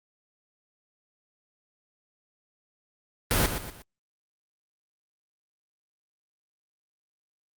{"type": "noise with echo", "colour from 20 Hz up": "pink", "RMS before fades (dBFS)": -23, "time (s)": [3.31, 3.46], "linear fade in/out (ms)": 0, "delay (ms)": 120, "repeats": 3, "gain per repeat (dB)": -8, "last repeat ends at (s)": 3.82, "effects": ["Opus 32 kbps"]}